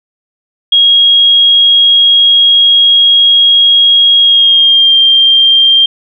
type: tone with pitch glide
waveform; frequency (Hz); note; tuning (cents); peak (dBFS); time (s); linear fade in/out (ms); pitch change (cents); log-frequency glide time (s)
sine; 3283 to 3182; G#7 to G7; -21 to +25; -3; 0.72-5.86; 5; -54; 4.2-4.97
effects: none